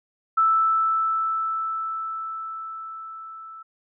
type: tone with level ramp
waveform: sine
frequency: 1318.5 Hz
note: E6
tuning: in tune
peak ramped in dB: -15 to -38 dBFS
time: 0.37-3.63 s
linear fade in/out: 10 ms
effects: none